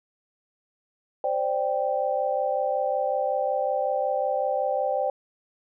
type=chord; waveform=sine; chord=C suspended second; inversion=none; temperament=just; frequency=523.3 / 588.7 / 784.9 Hz; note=C5 / D5 / G5; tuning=0 / +4 / +2 cents; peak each=-27 dBFS; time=1.24-5.1 s; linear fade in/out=2 ms; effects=none